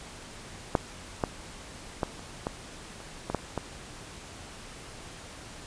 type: clicks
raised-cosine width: 1 ms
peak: -7 / -11 / -12 / -30 / -15 / -30 / -17 / -12 / -15 dBFS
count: 9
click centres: 0.752 / 1.238 / 2.032 / 2.194 / 2.469 / 3.003 / 3.3 / 3.347 / 3.577 s
effects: pink hiss -45 dBFS RMS until 5.66 s + resampled to 22050 Hz